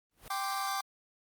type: noise with exponential growth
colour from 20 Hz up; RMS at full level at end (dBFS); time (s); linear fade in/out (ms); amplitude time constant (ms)
pink; -43; 0.11-0.28; 1; 35
type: chord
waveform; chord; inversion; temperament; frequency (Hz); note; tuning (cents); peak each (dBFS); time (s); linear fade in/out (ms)
sawtooth; G suspended fourth; none; just; 784 / 1045.3 / 1176; G5 / C6 / D6; 0 / -2 / +2; -31 / -37 / -31; 0.3-0.81; 5
effects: Opus 24 kbps